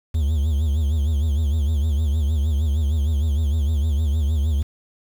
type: tone with vibrato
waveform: triangle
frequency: 74.8 Hz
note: D2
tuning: 32 cents sharp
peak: -15 dBFS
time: 0.14-4.63 s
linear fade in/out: 10 ms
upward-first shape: sine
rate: 6.5 Hz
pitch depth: 140 cents each way
effects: 7-bit